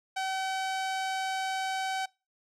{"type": "tone with low-pass filter", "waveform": "sawtooth", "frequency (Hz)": 763, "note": "G5", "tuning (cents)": -47, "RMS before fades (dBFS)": -32, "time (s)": [0.16, 2.06], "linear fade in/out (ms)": 10, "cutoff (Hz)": 7900, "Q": 0.67, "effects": ["noise-tail reverb RT60 0.3 s tail -25 dB re dry"]}